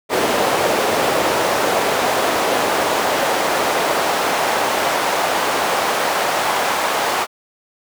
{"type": "noise with high-pass filter sweep", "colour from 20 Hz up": "brown", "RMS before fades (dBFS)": -18, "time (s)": [0.09, 7.27], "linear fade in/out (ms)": 50, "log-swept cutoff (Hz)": [510, 790], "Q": 1.2, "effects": []}